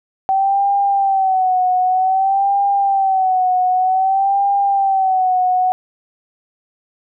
sine tone with vibrato, 766 Hz, G5, 40 cents flat, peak -12 dBFS, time 0.29-5.72 s, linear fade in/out 0 ms, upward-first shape sine, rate 0.53 Hz, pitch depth 75 cents each way, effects none

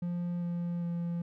triangle tone with pitch steps, 174.61 / 173 / 171.41 Hz, F3 / F3 / F3, 0 / -16 / -32 cents, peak -29 dBFS, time 0.02-1.22 s, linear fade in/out 5 ms, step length 400 ms, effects none

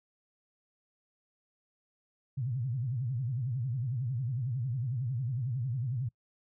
sine tone with vibrato, 124.9 Hz, B2, 20 cents sharp, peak -30 dBFS, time 2.37-6.09 s, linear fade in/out 10 ms, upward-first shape sine, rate 11 Hz, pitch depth 190 cents each way, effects noise-tail reverb RT60 0.1 s tail -25 dB re dry

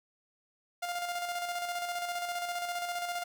sawtooth tone with tremolo, 702 Hz, F5, 9 cents sharp, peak -28 dBFS, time 0.82-3.24 s, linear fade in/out 10 ms, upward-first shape square, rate 15 Hz, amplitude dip 40%, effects none

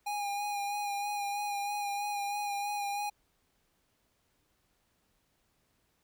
square tone with vibrato, 816 Hz, G#5, 31 cents flat, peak -33 dBFS, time 0.06-3.1 s, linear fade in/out 10 ms, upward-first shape sine, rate 3.1 Hz, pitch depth 24 cents each way, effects pink hiss -74 dBFS RMS until 6.03 s

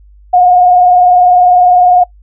sine tone with vibrato, 721 Hz, F#5, 45 cents flat, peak -3 dBFS, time 0.33-2.04 s, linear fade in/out 10 ms, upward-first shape sine, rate 20 Hz, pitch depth 41 cents each way, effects noise-tail reverb RT60 0.1 s tail -20 dB re dry + added 50 Hz sine -37 dBFS peak until 2.22 s

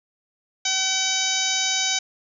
harmonic tone with a mistuned harmonic, 761 Hz, F#5, 48 cents sharp, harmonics 1 / 2 / 3 / 4 / 5 / 6 / 7 / 8 / 9, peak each -33 / -33 / -29 / -29 / -27 / -31 / -31 / -26 / -30 dBFS, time 0.65-1.99 s, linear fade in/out 5 ms, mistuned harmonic 6, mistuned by +38 cents, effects none

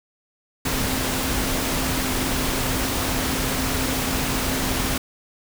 sine tone in noise, 260.4 Hz, C4, 8 cents flat, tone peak -29 dBFS, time 0.65-4.98 s, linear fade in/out 5 ms, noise pink, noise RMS -24 dBFS, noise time 0.65-4.98 s, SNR -8 dB, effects none

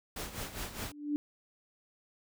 pink noise with tremolo, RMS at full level -38 dBFS, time 0.16-0.92 s, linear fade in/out 5 ms, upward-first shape sine, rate 4.9 Hz, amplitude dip 70%
sine tone with exponential growth, 293.7 Hz, D4, in tune, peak -26 dBFS, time 0.78-1.16 s, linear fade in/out 0 ms, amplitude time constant 81 ms
effects none

